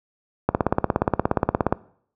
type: click train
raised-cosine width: 1 ms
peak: -3 dBFS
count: 22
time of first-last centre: 0.49-1.725 s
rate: 17 Hz
effects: noise-tail reverb RT60 0.6 s tail -21 dB re dry + high-pass 60 Hz 12 dB/octave